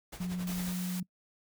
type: noise with tremolo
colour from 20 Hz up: pink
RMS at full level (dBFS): -43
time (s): 0.12-0.74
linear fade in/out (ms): 10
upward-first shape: sine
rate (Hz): 11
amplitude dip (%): 70
type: tone with pitch glide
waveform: sine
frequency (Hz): 180 to 181.15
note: F#3 to F#3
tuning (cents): -47 to -36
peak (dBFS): -32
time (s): 0.2-1.03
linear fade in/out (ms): 5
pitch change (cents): +11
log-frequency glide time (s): 0.32-0.81
type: noise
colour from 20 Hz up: white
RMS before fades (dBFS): -43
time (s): 0.47-1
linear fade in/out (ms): 2
effects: noise-tail reverb RT60 0.1 s tail -24 dB re dry